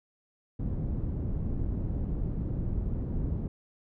pink low-pass noise, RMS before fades -31 dBFS, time 0.59-3.48 s, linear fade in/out 5 ms, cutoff 220 Hz, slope 12 dB/octave, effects none

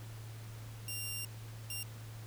10% pulse tone bursts at uneven times, 2782 Hz, F7, 7 cents flat, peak -30 dBFS, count 2, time 0.88-1.25 / 1.7-1.83 s, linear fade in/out 2 ms, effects added 111 Hz sine -45 dBFS peak until 2.26 s + pink hiss -55 dBFS RMS until 2.26 s

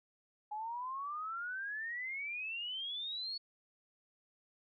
sine exponential sweep, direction up, 830.6 to 4435 Hz, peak -38 dBFS, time 0.51-3.38 s, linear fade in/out 10 ms, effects none

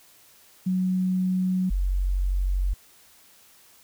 sine tone pair in turn, 185 / 46.33 Hz, F#3 / F#1, 0 / +3 cents, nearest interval 2 octaves, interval 2397 cents, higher first, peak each -21 dBFS, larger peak neither, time 0.66-1.7 / 1.7-2.74 s, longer neither, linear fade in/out 10 ms, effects white hiss -55 dBFS RMS until 3.83 s

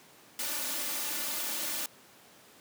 white noise with comb filter, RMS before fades -34 dBFS, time 0.39-1.86 s, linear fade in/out 2 ms, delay 3.4 ms, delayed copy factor +0.65, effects pink hiss -56 dBFS RMS until 2.6 s + high-pass 200 Hz 12 dB/octave

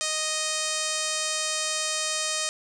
5% pulse tone with low-pass filter, 622.3 Hz, D#5, in tune, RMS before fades -28 dBFS, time 0.01-2.49 s, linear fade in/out 0 ms, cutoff 8400 Hz, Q 2.2, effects 9-bit

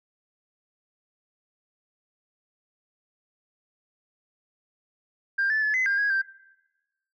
sine tone with pitch steps, 1593 / 1747 / 1721 / 2035 / 1602 / 1650 / 1573 Hz, G6 / A6 / A6 / C7 / G6 / G#6 / G6, +27 / -13 / -39 / -49 / +37 / -12 / +6 cents, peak -20 dBFS, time 5.38-6.22 s, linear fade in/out 10 ms, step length 120 ms, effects noise-tail reverb RT60 1.0 s tail -20 dB re dry + tanh soft clip ceiling -18 dBFS

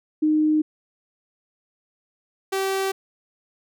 sine / sawtooth tone pair in turn, 307.5 / 386.3 Hz, D#4 / G4, -20 / -25 cents, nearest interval major third, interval 395 cents, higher second, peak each -16 / -18 dBFS, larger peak first, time 0.22-0.62 / 2.52-2.92 s, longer neither, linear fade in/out 10 ms, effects none

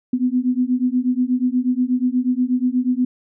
sine beating tone pair, 246.9 / 255.2 Hz, B3 / C4, 0 / -43 cents, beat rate 8.3 Hz, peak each -19 dBFS, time 0.13-3.05 s, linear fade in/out 5 ms, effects none

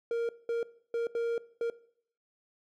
triangle tone bursts at uneven times, 466.2 Hz, A#4, in tune, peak -26 dBFS, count 5, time 0.11-0.29 / 0.49-0.63 / 0.94-1.07 / 1.15-1.38 / 1.61-1.7 s, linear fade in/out 2 ms, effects noise-tail reverb RT60 0.6 s tail -19 dB re dry

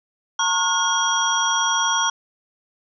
sine tone cluster, 912 / 1083 / 1433 / 3271 / 5750 Hz, A#5 / C#6 / F6 / G#7 / F8, -38 / -41 / +44 / -27 / +50 cents, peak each -24 dBFS, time 0.39-2.1 s, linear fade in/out 5 ms, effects none

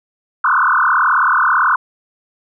sine tone with frequency modulation, 1259 Hz, D#6, 20 cents sharp, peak -10 dBFS, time 0.44-1.76 s, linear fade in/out 5 ms, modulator 38.4 Hz, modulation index 6.7, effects none

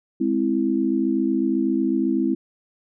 sine chord, Ab augmented, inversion none, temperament equal, 207.7 / 261.6 / 329.6 Hz, Ab3 / C4 / E4, 0 / 0 / 0 cents, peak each -25 / -22 / -22 dBFS, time 0.2-2.35 s, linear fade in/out 10 ms, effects none

